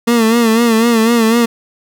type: tone with vibrato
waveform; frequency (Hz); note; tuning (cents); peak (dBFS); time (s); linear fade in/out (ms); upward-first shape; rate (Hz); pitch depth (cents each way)
30% pulse; 229.3; A#3; -28; -6; 0.07-1.46; 10; sine; 4; 69
effects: none